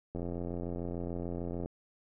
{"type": "click train", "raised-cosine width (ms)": 2, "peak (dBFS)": -25, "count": 132, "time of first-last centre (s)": [0.15, 1.659], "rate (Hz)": 86.8, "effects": []}